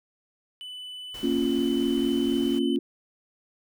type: tone with pitch glide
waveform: triangle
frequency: 2993 to 3028 Hz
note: F#7 to F#7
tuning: +19 to +39 cents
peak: -35 dBFS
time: 0.61-2.76 s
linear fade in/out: 0 ms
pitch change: +20 cents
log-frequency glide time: 0.98-2.37 s
type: noise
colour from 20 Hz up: pink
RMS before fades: -44 dBFS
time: 1.14-2.59 s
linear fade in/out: 5 ms
type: chord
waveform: sine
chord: Bb minor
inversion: none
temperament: equal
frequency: 233.1 / 277.2 / 349.2 Hz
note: Bb3 / Db4 / F4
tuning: 0 / 0 / 0 cents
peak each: -27 / -25 / -27 dBFS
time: 1.23-2.79 s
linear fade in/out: 5 ms
effects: none